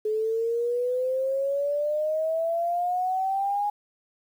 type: exponential sweep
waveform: sine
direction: up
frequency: 426.6 to 830.6 Hz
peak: -23 dBFS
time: 0.05-3.7 s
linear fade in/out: 5 ms
effects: 9-bit